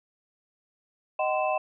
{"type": "tone cluster", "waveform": "sine", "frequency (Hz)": [621, 759, 1031, 2639], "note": ["D#5", "F#5", "C6", "E7"], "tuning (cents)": [-3, 44, -26, 1], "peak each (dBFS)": [-27, -28, -31, -34], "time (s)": [1.19, 1.58], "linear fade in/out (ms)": 5, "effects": []}